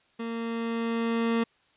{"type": "tone with level ramp", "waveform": "30% pulse", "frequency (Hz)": 230, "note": "A#3", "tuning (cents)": -23, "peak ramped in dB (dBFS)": [-29, -20], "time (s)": [0.19, 1.44], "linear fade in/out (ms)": 10, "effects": ["white hiss -65 dBFS RMS until 1.76 s", "resampled to 8000 Hz"]}